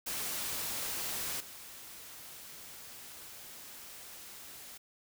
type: noise with level steps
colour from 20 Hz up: white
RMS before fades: -37 / -49 dBFS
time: 0.06-4.78 s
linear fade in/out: 10 ms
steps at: 1.4 s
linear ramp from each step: 5 ms
effects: none